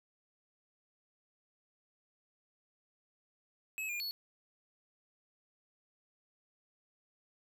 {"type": "tone with pitch steps", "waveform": "square", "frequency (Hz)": [2577, 2413, 4397], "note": ["E7", "D7", "C#8"], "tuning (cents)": [-40, 46, -15], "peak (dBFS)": -37, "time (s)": [3.78, 4.11], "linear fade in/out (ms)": 0, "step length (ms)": 110, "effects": []}